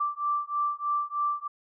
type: beating tone pair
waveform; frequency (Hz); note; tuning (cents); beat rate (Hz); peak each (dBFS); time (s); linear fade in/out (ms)
sine; 1171 / 1174.2; D6 / D6; -5 / -1; 3.2; -29; 0-1.48; 10
effects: none

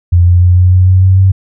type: tone with pitch steps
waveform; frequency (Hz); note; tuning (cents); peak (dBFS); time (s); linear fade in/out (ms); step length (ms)
sine; 87.31 / 88.43 / 89.56 / 90.7 / 91.86 / 93.04 / 94.23 / 95.43; F2 / F2 / F2 / F#2 / F#2 / F#2 / F#2 / G2; 0 / +22 / +44 / -34 / -12 / +10 / +32 / -46; -3; 0.12-1.32; 10; 150
effects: none

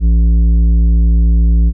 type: tone with tanh clipping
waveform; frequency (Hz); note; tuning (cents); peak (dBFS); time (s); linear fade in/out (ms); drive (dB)
sine; 56.8; A#1; -44; -8; 0-1.73; 50; 9
effects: none

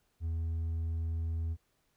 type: tone with hard clipping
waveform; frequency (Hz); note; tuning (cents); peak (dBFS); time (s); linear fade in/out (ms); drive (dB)
sine; 82; E2; -9; -32; 0.2-1.57; 50; 2
effects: pink hiss -75 dBFS RMS until 1.96 s

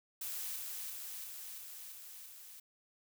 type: noise with echo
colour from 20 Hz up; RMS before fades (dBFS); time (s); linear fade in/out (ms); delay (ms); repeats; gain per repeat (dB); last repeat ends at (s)
blue; -41; 0.21-0.56; 5; 340; 6; -2; 2.6
effects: none

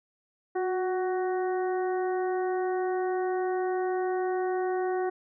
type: harmonic tone with a mistuned harmonic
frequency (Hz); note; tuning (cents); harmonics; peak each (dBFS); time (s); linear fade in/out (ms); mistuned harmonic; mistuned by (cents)
372.8; F#4; +13; 1 / 2 / 3 / 4 / 5; -27 / -32 / -42 / -42 / -44; 0.55-5.1; 10; 1; -32
effects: none

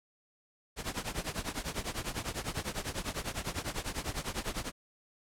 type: noise with tremolo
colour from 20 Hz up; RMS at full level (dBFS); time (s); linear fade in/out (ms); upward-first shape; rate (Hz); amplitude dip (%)
pink; -33; 0.76-4.72; 50; triangle; 10; 95
effects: low-pass 11000 Hz 12 dB/octave

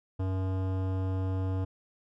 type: tone with hard clipping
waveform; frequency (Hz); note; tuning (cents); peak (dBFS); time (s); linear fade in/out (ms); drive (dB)
sine; 94.3; F#2; +33; -30; 0.19-1.65; 10; 17
effects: none

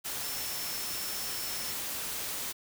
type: tone in noise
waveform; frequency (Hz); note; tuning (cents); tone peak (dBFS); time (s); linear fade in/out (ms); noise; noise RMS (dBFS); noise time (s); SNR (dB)
sine; 5400; E8; +41; -41; 0.22-1.73; 20; white; -36; 0.04-2.53; -8
effects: none

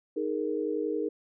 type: chord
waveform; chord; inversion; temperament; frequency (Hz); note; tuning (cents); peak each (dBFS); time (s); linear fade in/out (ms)
sine; D# suspended fourth; none; equal; 311.1 / 415.3 / 466.2; D#4 / G#4 / A#4; 0 / 0 / 0; -32; 0.16-1.09; 10
effects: none

